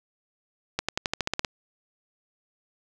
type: accelerating click train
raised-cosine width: 0.2 ms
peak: -8 dBFS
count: 10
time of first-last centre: 0.79-1.448 s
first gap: 96 ms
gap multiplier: 0.93
effects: none